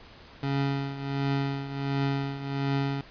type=tone with tremolo; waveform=25% pulse; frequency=138.59 Hz; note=C#3; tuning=in tune; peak=-20 dBFS; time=0.43-3.01 s; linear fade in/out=2 ms; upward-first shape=triangle; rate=1.4 Hz; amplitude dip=75%; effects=pink hiss -50 dBFS RMS until 3.1 s + resampled to 11025 Hz